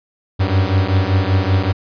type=beating tone pair; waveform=45% pulse; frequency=92.7 / 97.9 Hz; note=F#2 / G2; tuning=+4 / -2 cents; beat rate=5.2 Hz; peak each=-16 dBFS; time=0.39-1.73 s; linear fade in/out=20 ms; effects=resampled to 11025 Hz